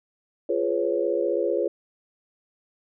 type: chord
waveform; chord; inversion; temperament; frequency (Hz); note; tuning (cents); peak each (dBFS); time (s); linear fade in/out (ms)
sine; C# dominant seventh; first; just; 346.5 / 415.8 / 498.9 / 554.4; E#4 / G#4 / B4 / C#5; -14 / +2 / +17 / 0; -27; 0.49-1.68; 5
effects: none